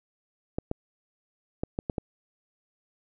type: clicks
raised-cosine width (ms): 2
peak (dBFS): -15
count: 6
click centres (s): 0.585 / 0.714 / 1.635 / 1.789 / 1.898 / 1.982
effects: none